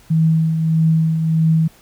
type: tone with tremolo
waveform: sine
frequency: 160.8 Hz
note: E3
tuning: 43 cents flat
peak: -10 dBFS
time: 0.1-1.68 s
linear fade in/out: 10 ms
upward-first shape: triangle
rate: 1.6 Hz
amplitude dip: 50%
effects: pink hiss -49 dBFS RMS until 1.81 s